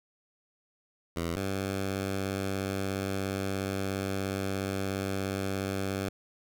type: tone pair in turn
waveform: 10% pulse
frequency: 84.3 / 96.99 Hz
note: E2 / G2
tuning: +39 / -18 cents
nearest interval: major second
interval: 243 cents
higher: second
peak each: -22 dBFS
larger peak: neither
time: 1.16-1.36 / 1.36-6.09 s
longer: second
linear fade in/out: 5 ms
effects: none